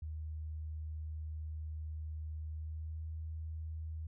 sine tone with pitch glide, 77.78 to 79.32 Hz, D#2 to D#2, 0 to +34 cents, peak -39 dBFS, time 0.02-4.07 s, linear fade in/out 5 ms, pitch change +34 cents, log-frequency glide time 2.49-3.04 s, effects none

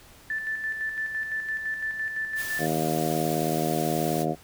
sine tone with tremolo, 1760 Hz, A6, in tune, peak -26 dBFS, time 0.3-2.66 s, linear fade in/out 2 ms, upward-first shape square, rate 5.9 Hz, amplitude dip 45%
white noise, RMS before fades -37 dBFS, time 2.35-4.26 s, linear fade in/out 50 ms
harmonic tone, 78.7 Hz, D#2, 20 cents sharp, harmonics 2 / 3 / 4 / 5 / 6 / 7 / 8 / 9, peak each -30 / -32 / -31 / -32 / -36 / -34 / -34 / -30 dBFS, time 2.58-4.36 s, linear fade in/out 50 ms
effects pink hiss -52 dBFS RMS until 4.43 s

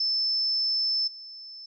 sine tone with level steps, 5274 Hz, E8, in tune, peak -23 / -40 dBFS, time 0-1.66 s, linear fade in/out 5 ms, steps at 1.07 s, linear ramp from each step 10 ms, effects none

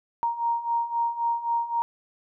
sine beating tone pair, 932.3 / 936.1 Hz, A#5 / A#5, 0 / +7 cents, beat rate 3.8 Hz, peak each -29 / -25 dBFS, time 0.23-1.82 s, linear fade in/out 0 ms, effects none

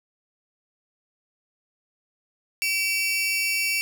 sawtooth tone pair together, 2299 / 2700 Hz, D7 / E7, -37 / +41 cents, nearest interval minor third, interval 278 cents, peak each -22 dBFS, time 2.62-3.81 s, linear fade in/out 0 ms, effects none

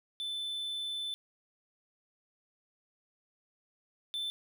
triangle tone pair in turn, 3520 / 3533 Hz, A7 / A7, 0 / +6 cents, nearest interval unison, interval 6 cents, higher second, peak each -33 / -32 dBFS, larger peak second, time 0.2-1.14 / 4.14-4.3 s, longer first, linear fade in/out 0 ms, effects none

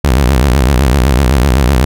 sawtooth tone with vibrato, 65.5 Hz, C2, 2 cents sharp, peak -3 dBFS, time 0.04-1.85 s, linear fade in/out 5 ms, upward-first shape sine, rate 7.9 Hz, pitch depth 190 cents each way, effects none

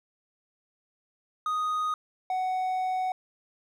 triangle tone pair in turn, 1244 / 744.4 Hz, D#6 / F#5, -1 / +10 cents, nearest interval major sixth, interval 889 cents, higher first, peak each -24 dBFS, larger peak neither, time 1.46-1.94 / 2.3-3.12 s, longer second, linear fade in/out 2 ms, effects none

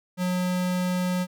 square tone, 181.2 Hz, F#3, 36 cents flat, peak -24 dBFS, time 0.17-1.27 s, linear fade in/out 50 ms, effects none

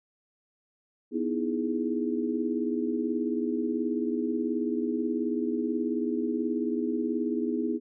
sine chord, E major seventh, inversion second, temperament equal, 246.9 / 311.1 / 329.6 / 415.3 Hz, B3 / D#4 / E4 / G#4, 0 / 0 / 0 / 0 cents, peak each -30 / -32 / -32 / -33 dBFS, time 1.11-7.8 s, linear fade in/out 50 ms, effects none

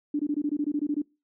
sine tone bursts, 293.7 Hz, D4, in tune, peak -23 dBFS, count 12, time 0.14-1.019 s, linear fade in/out 5 ms, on 54 ms, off 21 ms, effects noise-tail reverb RT60 0.3 s tail -25 dB re dry

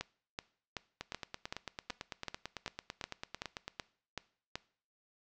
two click trains, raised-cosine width 0.2 ms, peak -22 / -20 dBFS, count 25 / 13, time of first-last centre 1.01-3.68 / 0.01-4.555 s, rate 8.99 / 2.64 Hz, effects noise-tail reverb RT60 0.5 s tail -20 dB re dry + low-pass 7000 Hz 12 dB/octave

